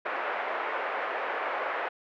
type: band-pass noise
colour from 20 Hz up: pink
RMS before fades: -32 dBFS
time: 0.05-1.89 s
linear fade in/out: 10 ms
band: 490 to 2100 Hz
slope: 24 dB/octave
effects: none